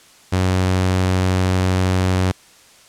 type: tone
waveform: sawtooth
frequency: 92.7 Hz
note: F#2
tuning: 4 cents sharp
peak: -11 dBFS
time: 0.32-2.32 s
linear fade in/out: 10 ms
effects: white hiss -48 dBFS RMS until 2.88 s + low-pass 9000 Hz 12 dB/octave